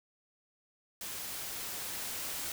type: noise with level ramp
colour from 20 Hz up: white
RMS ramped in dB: -41 to -38 dBFS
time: 1.01-2.52 s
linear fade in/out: 2 ms
effects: none